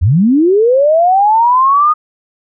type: linear sweep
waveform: sine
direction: up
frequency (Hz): 72.7 to 1244.5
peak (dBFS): -6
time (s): 0.01-1.94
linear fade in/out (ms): 20
effects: none